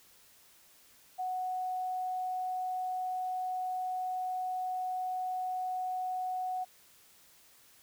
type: tone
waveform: sine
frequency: 739 Hz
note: F#5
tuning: 2 cents flat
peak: -32 dBFS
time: 1.18-6.65 s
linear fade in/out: 20 ms
effects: white hiss -61 dBFS RMS until 7.82 s